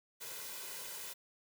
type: noise with comb filter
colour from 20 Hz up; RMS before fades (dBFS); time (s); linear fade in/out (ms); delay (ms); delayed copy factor
white; -45; 0.2-1.14; 20; 2; +0.65
effects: high-pass 150 Hz 12 dB/octave